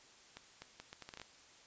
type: accelerating click train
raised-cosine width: 0.2 ms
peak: -30 dBFS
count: 10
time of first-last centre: 0.37-1.216 s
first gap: 250 ms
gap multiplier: 0.72
effects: white hiss -61 dBFS RMS until 1.66 s + resampled to 16000 Hz